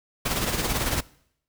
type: noise with tremolo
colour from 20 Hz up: pink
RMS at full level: -24 dBFS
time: 0.25-1.01 s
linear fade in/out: 10 ms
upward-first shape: sine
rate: 18 Hz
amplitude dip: 50%
effects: noise-tail reverb RT60 0.7 s tail -22 dB re dry